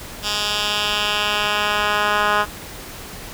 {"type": "tone with band-pass filter sweep", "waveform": "10% pulse", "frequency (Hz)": 208.1, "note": "G#3", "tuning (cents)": 4, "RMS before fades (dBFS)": -20, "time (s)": [0.22, 2.46], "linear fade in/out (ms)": 50, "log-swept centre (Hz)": [4400, 1500], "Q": 1.5, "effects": ["pink hiss -35 dBFS RMS until 3.33 s"]}